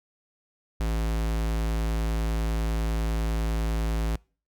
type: tone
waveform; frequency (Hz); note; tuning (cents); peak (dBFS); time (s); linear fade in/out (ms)
square; 55; A1; 0; -25; 0.8-4.16; 5
effects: noise-tail reverb RT60 0.4 s tail -26 dB re dry